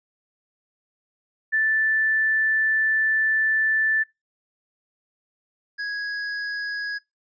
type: tone pair in turn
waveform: sine / square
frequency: 1760 / 1661.2 Hz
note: A6 / G#6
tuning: 0 / 0 cents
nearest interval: minor second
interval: 100 cents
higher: first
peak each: -18 / -27 dBFS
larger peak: first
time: 1.52-4.04 / 5.78-6.99 s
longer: first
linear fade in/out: 20 ms
effects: noise-tail reverb RT60 0.2 s tail -23 dB re dry + resampled to 16000 Hz